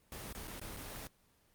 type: noise with dropouts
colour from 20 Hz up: pink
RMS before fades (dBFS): -45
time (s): 0.12-1.07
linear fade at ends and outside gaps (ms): 1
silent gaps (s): 0.327-0.348 / 0.473-0.478 / 0.597-0.615 / 0.765-0.77
effects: pink hiss -70 dBFS RMS until 1.54 s + Opus 24 kbps

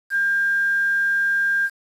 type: tone with quantisation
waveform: sine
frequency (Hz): 1600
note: G6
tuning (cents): +35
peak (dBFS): -17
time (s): 0.1-1.7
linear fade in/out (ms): 50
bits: 7
effects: resampled to 32000 Hz

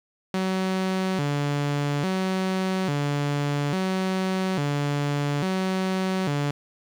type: tone with vibrato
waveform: sawtooth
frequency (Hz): 164.81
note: E3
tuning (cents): 0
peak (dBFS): -19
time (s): 0.34-6.51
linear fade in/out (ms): 2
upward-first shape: square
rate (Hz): 0.59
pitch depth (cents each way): 230
effects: low-pass 6000 Hz 12 dB/octave + 8-bit

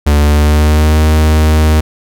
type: tone with pitch glide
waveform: 45% pulse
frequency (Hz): 73.42 to 77.52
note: D2 to D#2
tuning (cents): 0 to -6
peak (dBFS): -6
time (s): 0.06-1.81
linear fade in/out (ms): 10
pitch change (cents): +94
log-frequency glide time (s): 0.17-1
effects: none

